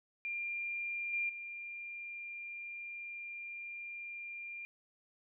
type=tone with level steps; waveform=sine; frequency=2393 Hz; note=D7; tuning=32 cents sharp; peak=-36 / -32 / -42 dBFS; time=0.25-4.65 s; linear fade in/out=0 ms; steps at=1.13 / 1.29 s; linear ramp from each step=5 ms; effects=none